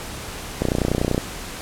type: click train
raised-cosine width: 2 ms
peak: -6 dBFS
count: 18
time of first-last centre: 0.62-1.179 s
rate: 30.4 Hz
effects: pink hiss -33 dBFS RMS until 1.61 s + low-pass 12000 Hz 12 dB/octave